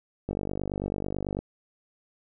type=click train; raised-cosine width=2 ms; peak=-17 dBFS; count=55; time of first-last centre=0.29-1.39 s; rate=49.1 Hz; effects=none